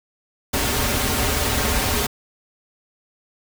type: noise with comb filter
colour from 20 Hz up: pink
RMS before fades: -21 dBFS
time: 0.53-2.07 s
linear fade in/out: 10 ms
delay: 6 ms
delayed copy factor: -0.75
effects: none